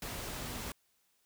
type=tone in noise; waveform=sine; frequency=243.6 Hz; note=B3; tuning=24 cents flat; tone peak=-49 dBFS; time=0.39-0.6 s; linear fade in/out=2 ms; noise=pink; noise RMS=-41 dBFS; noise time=0.02-0.72 s; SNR=-11 dB; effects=white hiss -74 dBFS RMS until 1.25 s